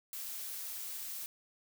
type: noise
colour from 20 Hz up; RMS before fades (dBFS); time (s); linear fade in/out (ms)
blue; -42; 0.13-1.26; 0
effects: none